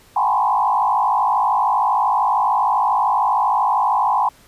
sine tone with frequency modulation, 911 Hz, A#5, 40 cents flat, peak -14 dBFS, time 0.16-4.29 s, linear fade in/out 5 ms, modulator 52.9 Hz, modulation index 2.8, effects pink hiss -50 dBFS RMS until 4.47 s + resampled to 32000 Hz

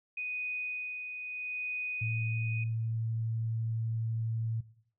sine tone with tremolo, 2489 Hz, D#7, in tune, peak -32 dBFS, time 0.17-2.64 s, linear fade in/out 5 ms, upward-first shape sine, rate 0.77 Hz, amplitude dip 45%
sine tone with vibrato, 113 Hz, A2, 47 cents sharp, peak -31 dBFS, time 2.01-4.61 s, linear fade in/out 10 ms, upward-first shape triangle, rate 12 Hz, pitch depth 8 cents each way
effects noise-tail reverb RT60 0.6 s tail -17 dB re dry

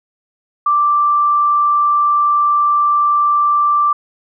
sine tone, 1174.7 Hz, D6, in tune, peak -10 dBFS, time 0.66-3.93 s, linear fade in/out 5 ms, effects none

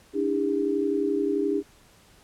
sine tone cluster, 289.9 / 321.4 / 402.8 Hz, D4 / E4 / G4, -22 / -44 / +47 cents, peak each -27 / -29 / -25 dBFS, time 0.13-1.63 s, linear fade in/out 50 ms, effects pink hiss -56 dBFS RMS until 2.23 s + low-pass 12000 Hz 12 dB/octave

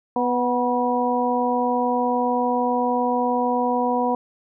harmonic tone with a mistuned harmonic, 246.9 Hz, B3, in tune, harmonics 1 / 2 / 3 / 4, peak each -24 / -24 / -24 / -24 dBFS, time 0.16-4.15 s, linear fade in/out 2 ms, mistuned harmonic 4, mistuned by -31 cents, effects none

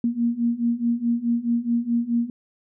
sine beating tone pair, 233.1 / 237.8 Hz, A#3 / A#3, 0 / +35 cents, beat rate 4.7 Hz, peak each -24 / -22 dBFS, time 0.04-2.3 s, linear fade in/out 2 ms, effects none

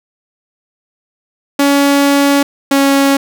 sawtooth tone pair in turn, 281.7 / 276.4 Hz, C#4 / C#4, +28 / -5 cents, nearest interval unison, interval 33 cents, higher first, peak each -4 dBFS, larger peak neither, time 1.59-2.43 / 2.71-3.17 s, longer first, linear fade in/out 5 ms, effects none

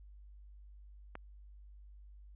click, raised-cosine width 0.5 ms, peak -28 dBFS, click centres 1.154 s, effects added 50 Hz sine -52 dBFS peak until 2.35 s + resampled to 8000 Hz

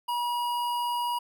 square tone with notch filter, 962 Hz, B5, 46 cents flat, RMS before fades -29 dBFS, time 0.08-1.19 s, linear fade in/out 10 ms, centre 7000 Hz, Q 1.2, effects none

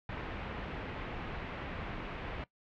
pink low-pass noise, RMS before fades -41 dBFS, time 0.09-2.44 s, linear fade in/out 2 ms, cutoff 2800 Hz, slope 24 dB/octave, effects noise-tail reverb RT60 0.1 s tail -19 dB re dry

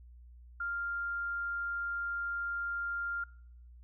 sine tone, 1396.9 Hz, F6, in tune, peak -33 dBFS, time 0.6-3.24 s, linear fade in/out 5 ms, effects noise-tail reverb RT60 0.7 s tail -25 dB re dry + added 60 Hz sine -51 dBFS peak until 3.83 s

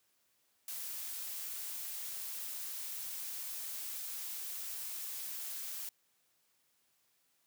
blue noise, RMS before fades -42 dBFS, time 0.68-5.89 s, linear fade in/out 2 ms, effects white hiss -75 dBFS RMS until 7.46 s + high-pass 80 Hz 12 dB/octave

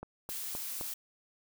click train, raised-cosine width 1 ms, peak -27 dBFS, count 4, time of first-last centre 0.03-0.811 s, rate 3.84 Hz
blue noise, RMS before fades -39 dBFS, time 0.29-0.94 s, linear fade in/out 5 ms
effects none

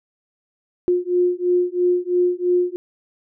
sine beating tone pair, 355.5 / 358.5 Hz, F4 / F4, +31 / +45 cents, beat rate 3 Hz, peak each -19 dBFS, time 0.88-2.76 s, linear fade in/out 0 ms, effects none

